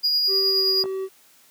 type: tone with tremolo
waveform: triangle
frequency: 4876 Hz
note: D#8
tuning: 36 cents flat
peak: -16 dBFS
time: 0.03-0.84 s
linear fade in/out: 20 ms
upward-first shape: sine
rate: 9.5 Hz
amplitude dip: 25%
type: tone with pitch glide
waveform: triangle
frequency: 388.1 to 382.3 Hz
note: G4 to G4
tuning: -17 to -43 cents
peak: -23 dBFS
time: 0.27-1.09 s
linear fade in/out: 50 ms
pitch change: -26 cents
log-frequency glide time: 0.44-0.71 s
type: clicks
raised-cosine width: 1 ms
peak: -18 / -25 dBFS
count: 2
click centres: 0.84 / 0.857 s
effects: white hiss -55 dBFS RMS until 1.5 s + high-pass 150 Hz 12 dB/octave